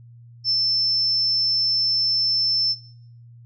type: tone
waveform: sine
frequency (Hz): 5310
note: E8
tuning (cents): +12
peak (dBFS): -17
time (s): 0.44-2.76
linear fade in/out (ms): 50
effects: noise-tail reverb RT60 0.6 s tail -20 dB re dry + added 118 Hz sine -43 dBFS peak until 3.45 s